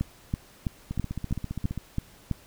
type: two click trains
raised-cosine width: 5 ms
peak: -14 / -19 dBFS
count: 8 / 14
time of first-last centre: 0.01-2.313 / 0.91-1.777 s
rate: 3.04 / 15 Hz
effects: pink hiss -54 dBFS RMS until 2.46 s